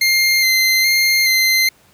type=tone with vibrato; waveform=25% pulse; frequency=2093 Hz; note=C7; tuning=in tune; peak=-8 dBFS; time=0.01-1.69 s; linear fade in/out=5 ms; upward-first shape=square; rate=1.2 Hz; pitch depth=17 cents each way; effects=pink hiss -52 dBFS RMS until 1.93 s + high-pass 80 Hz 12 dB/octave